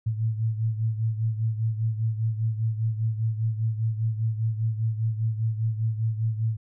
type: beating tone pair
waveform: sine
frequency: 110.4 / 115.4 Hz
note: A2 / A#2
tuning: +6 / -17 cents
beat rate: 5 Hz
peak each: -24 / -30 dBFS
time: 0.06-6.57 s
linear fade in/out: 10 ms
effects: none